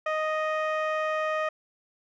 15% pulse tone with low-pass filter, 622.3 Hz, D#5, in tune, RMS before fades -28 dBFS, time 0.06-1.49 s, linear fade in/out 5 ms, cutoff 2000 Hz, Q 0.61, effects none

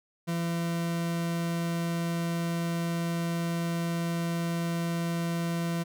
40% pulse tone, 169 Hz, E3, 43 cents sharp, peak -27 dBFS, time 0.27-5.84 s, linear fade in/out 20 ms, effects none

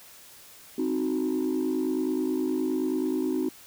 sine chord, C diminished, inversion none, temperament equal, 261.6 / 311.1 / 370 Hz, C4 / Eb4 / Gb4, 0 / 0 / 0 cents, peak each -27 / -27 / -28 dBFS, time 0.78-3.49 s, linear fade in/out 5 ms, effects tanh soft clip ceiling -20 dBFS + white hiss -50 dBFS RMS until 3.66 s

